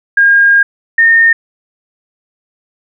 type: tone pair in turn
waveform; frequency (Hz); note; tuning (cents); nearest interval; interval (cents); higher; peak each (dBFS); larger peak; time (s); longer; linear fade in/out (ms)
sine; 1619 / 1828.8; G#6 / A#6; -45 / -34; major second; 211; second; -4; neither; 0.17-0.63 / 0.98-1.33; first; 5
effects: none